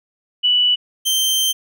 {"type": "tone pair in turn", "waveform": ["sine", "sawtooth"], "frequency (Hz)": [2960, 3129], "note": ["F#7", "G7"], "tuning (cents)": [0, -4], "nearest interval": "minor second", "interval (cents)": 96, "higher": "second", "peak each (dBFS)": -12, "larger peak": "neither", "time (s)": [[0.43, 0.76], [1.05, 1.53]], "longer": "second", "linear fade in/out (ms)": 20, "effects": []}